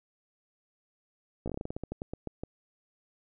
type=slowing click train; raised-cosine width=2 ms; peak=-22 dBFS; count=16; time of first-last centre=1.46-2.435 s; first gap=16 ms; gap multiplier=1.18; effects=none